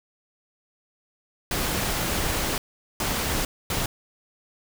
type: noise bursts at uneven times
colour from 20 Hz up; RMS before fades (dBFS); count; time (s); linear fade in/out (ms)
pink; -26; 3; 1.51-2.58 / 3-3.45 / 3.7-3.86; 2
effects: none